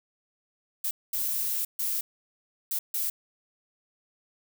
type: noise bursts at uneven times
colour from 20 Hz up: violet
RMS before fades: -29 dBFS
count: 5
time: 0.84-0.91 / 1.13-1.65 / 1.79-2.01 / 2.71-2.79 / 2.94-3.1 s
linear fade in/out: 5 ms
effects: none